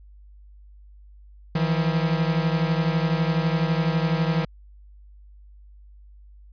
45% pulse beating tone pair, 159.4 / 171.4 Hz, D#3 / F3, +42 / -32 cents, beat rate 12 Hz, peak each -22 / -25 dBFS, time 1.55-4.45 s, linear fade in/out 5 ms, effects added 50 Hz sine -45 dBFS peak until 6.52 s + resampled to 11025 Hz

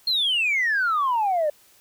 sine exponential sweep, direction down, 4294 to 580 Hz, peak -18 dBFS, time 0.07-1.5 s, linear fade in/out 5 ms, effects tanh soft clip ceiling -16 dBFS + white hiss -56 dBFS RMS until 1.8 s

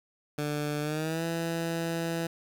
15% pulse tone with pitch glide, 148.2 to 166.35 Hz, D3 to E3, +16 to +16 cents, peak -23 dBFS, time 0.38-2.27 s, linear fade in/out 5 ms, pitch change +200 cents, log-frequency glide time 0.81-1.24 s, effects 9-bit

